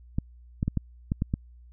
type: clicks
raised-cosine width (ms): 5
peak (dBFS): -13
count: 7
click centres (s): 0.185 / 0.629 / 0.68 / 0.773 / 1.119 / 1.221 / 1.339
effects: added 60 Hz sine -48 dBFS peak until 1.72 s